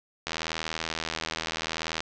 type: click train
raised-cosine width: 0.2 ms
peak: -12 dBFS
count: 141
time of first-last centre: 0.27-2.005 s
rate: 80.7 Hz
effects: low-pass 7000 Hz 12 dB/octave